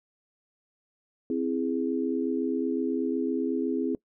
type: chord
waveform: sine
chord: C augmented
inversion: none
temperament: equal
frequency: 261.6 / 329.6 / 415.3 Hz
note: C4 / E4 / G#4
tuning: 0 / 0 / 0 cents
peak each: -28 / -30 / -31 dBFS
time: 1.3-3.95 s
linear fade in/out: 2 ms
effects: noise-tail reverb RT60 0.1 s tail -22 dB re dry